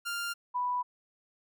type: tone pair in turn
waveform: sawtooth / sine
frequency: 1396.9 / 987.8 Hz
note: F6 / B5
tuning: 0 / 0 cents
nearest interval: tritone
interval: 600 cents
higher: first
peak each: -29 / -28 dBFS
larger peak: second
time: 0.05-0.34 / 0.54-0.83 s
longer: neither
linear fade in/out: 20 ms
effects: none